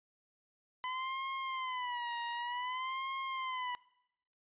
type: tone with vibrato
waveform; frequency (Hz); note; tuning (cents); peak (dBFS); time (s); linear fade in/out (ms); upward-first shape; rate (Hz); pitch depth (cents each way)
sawtooth; 1006; B5; +32; -32; 0.84-3.75; 0; sine; 0.54; 110
effects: noise-tail reverb RT60 0.8 s tail -22 dB re dry + resampled to 8000 Hz